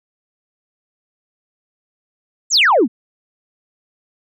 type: exponential sweep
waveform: sine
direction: down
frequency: 7902 to 198 Hz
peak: -8 dBFS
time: 2.5-2.88 s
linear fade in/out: 50 ms
effects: tanh soft clip ceiling -5 dBFS